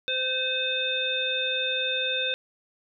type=harmonic tone; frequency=516 Hz; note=C5; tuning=24 cents flat; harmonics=1 / 3 / 5 / 7; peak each=-32 / -33 / -31 / -27 dBFS; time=0.08-2.34 s; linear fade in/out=0 ms; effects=none